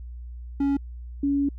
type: tone pair in turn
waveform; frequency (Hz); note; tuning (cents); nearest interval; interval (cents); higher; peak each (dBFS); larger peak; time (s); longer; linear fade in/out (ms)
triangle / sine; 279.3 / 281.4; C#4 / C#4; +13 / +26; unison; 13; second; -18 / -20; first; 0.6-0.77 / 1.23-1.49; second; 5
effects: added 60 Hz sine -35 dBFS peak until 1.58 s